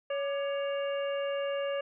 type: harmonic tone with a mistuned harmonic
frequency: 560 Hz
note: C#5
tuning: 18 cents sharp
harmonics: 1 / 2 / 3 / 4 / 5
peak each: -30 / -42 / -43 / -48 / -43 dBFS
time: 0.1-1.81 s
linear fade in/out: 5 ms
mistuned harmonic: 2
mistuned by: +100 cents
effects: none